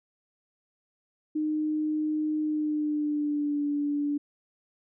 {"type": "tone with pitch glide", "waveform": "sine", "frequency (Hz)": [306.7, 290.2], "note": ["D#4", "D4"], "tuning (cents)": [-25, -21], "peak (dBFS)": -25, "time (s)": [1.35, 4.18], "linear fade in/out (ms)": 10, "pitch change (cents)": -96, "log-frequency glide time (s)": [2.4, 3.63], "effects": []}